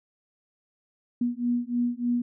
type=beating tone pair; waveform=sine; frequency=240 / 243.3 Hz; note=B3 / B3; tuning=-49 / -26 cents; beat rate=3.3 Hz; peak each=-27 dBFS; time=1.21-2.22 s; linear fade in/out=5 ms; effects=none